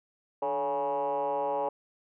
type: tone with frequency modulation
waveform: sine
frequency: 698.5 Hz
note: F5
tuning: in tune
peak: -26 dBFS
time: 0.42-1.69 s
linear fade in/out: 5 ms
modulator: 134 Hz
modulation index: 2
effects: tanh soft clip ceiling -22 dBFS